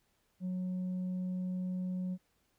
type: tone with tanh clipping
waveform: sine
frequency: 183.2 Hz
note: F#3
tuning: 17 cents flat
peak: -34 dBFS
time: 0.4-2.18 s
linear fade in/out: 50 ms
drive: 2 dB
effects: pink hiss -75 dBFS RMS until 2.58 s